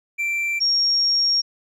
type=tone pair in turn; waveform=triangle / sine; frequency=2349 / 5564 Hz; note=D7 / F8; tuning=0 / -7 cents; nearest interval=octave + minor third; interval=1493 cents; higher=second; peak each=-19 / -16 dBFS; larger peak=second; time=0.18-0.6 / 0.6-1.42 s; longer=second; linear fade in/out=20 ms; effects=none